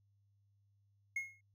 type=tone with exponential decay; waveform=triangle; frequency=2160 Hz; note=C#7; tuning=45 cents flat; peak=-31 dBFS; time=1.16-1.41 s; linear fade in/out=5 ms; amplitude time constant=54 ms; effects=added 100 Hz sine -70 dBFS peak until 1.54 s